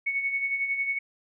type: tone with tremolo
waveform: sine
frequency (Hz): 2217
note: C#7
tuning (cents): 0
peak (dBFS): -23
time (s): 0.06-0.99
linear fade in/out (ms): 10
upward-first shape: sine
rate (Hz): 11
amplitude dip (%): 55
effects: none